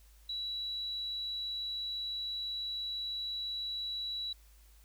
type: tone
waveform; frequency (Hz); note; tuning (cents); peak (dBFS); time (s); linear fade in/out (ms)
sine; 3922; B7; -13; -35; 0.29-4.33; 5
effects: added 52 Hz sine -57 dBFS peak until 4.84 s + white hiss -66 dBFS RMS until 4.84 s